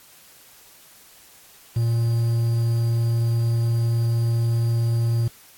triangle tone with quantisation, 116.2 Hz, A#2, 5 cents flat, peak -16 dBFS, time 1.76-5.28 s, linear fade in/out 5 ms, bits 7, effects white hiss -50 dBFS RMS until 5.57 s + AAC 64 kbps

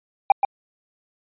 triangle tone with echo, 795 Hz, G5, 24 cents sharp, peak -7 dBFS, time 0.3-0.32 s, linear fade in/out 2 ms, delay 130 ms, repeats 1, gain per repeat -6 dB, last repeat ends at 0.45 s, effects resampled to 8000 Hz

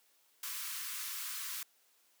white high-pass noise, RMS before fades -41 dBFS, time 0.43-1.63 s, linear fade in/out 2 ms, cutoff 1000 Hz, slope 96 dB/octave, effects white hiss -70 dBFS RMS until 2.2 s + high-pass 300 Hz 12 dB/octave

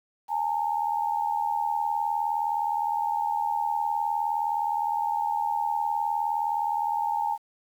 sine tone pair together, 829.5 / 909 Hz, G#5 / A#5, -2 / -44 cents, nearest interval major second, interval 158 cents, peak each -27 dBFS, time 0.28-7.38 s, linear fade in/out 50 ms, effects 9-bit

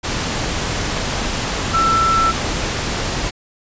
sine tone in noise, 1334 Hz, E6, 20 cents sharp, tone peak -13 dBFS, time 1.73-2.32 s, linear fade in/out 20 ms, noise pink, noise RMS -21 dBFS, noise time 0.03-3.31 s, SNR +5 dB, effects resampled to 16000 Hz

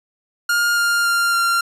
45% pulse tone with pitch steps, 1414 / 1403.4 / 1392.9 / 1382.5 Hz, F6 / F6 / F6 / F6, +21 / +8 / -5 / -18 cents, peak -15 dBFS, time 0.49-1.61 s, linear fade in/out 5 ms, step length 280 ms, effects resampled to 32000 Hz

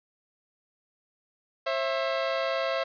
sawtooth tone pair together, 537 / 661.4 Hz, C5 / E5, +45 / +6 cents, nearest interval major third, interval 361 cents, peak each -25 dBFS, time 1.66-2.84 s, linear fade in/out 10 ms, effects resampled to 11025 Hz + 9-bit

